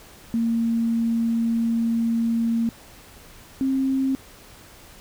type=tone pair in turn; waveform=sine; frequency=230 / 266.5 Hz; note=A#3 / C4; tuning=-23 / +32 cents; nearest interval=minor third; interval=255 cents; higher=second; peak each=-19 dBFS; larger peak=neither; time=0.34-2.69 / 3.61-4.15 s; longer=first; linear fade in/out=0 ms; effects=pink hiss -47 dBFS RMS until 5 s